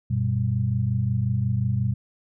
sine tone cluster, 95.3 / 120.9 / 195 Hz, G2 / B2 / G3, -48 / -36 / -9 cents, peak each -27 / -22 / -30 dBFS, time 0.1-1.94 s, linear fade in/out 10 ms, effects none

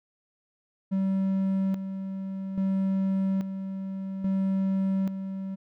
triangle tone with tremolo, 192.3 Hz, G3, 33 cents flat, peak -21 dBFS, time 0.91-5.56 s, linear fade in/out 20 ms, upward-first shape square, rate 0.6 Hz, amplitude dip 60%, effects none

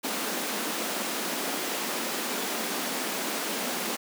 pink high-pass noise, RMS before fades -31 dBFS, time 0.03-3.97 s, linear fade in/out 20 ms, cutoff 200 Hz, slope 48 dB/octave, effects none

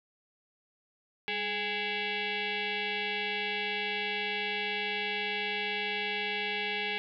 sine tone with frequency modulation, 200 Hz, G3, 35 cents sharp, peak -30 dBFS, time 1.28-6.98 s, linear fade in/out 0 ms, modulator 621 Hz, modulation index 5.1, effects none

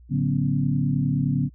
sine tone cluster, 110 / 143.1 / 183.2 / 244 / 273.7 Hz, A2 / D3 / F#3 / B3 / C#4, 0 / -45 / -17 / -21 / -22 cents, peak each -31 / -22 / -28 / -27 / -30 dBFS, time 0.09-1.5 s, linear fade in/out 50 ms, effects added 60 Hz sine -46 dBFS peak until 1.54 s

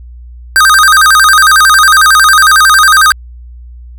square tone with vibrato, 1396.9 Hz, F6, in tune, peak -3 dBFS, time 0.56-3.12 s, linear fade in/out 0 ms, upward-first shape square, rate 11 Hz, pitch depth 200 cents each way, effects added 60 Hz sine -27 dBFS peak until 3.98 s

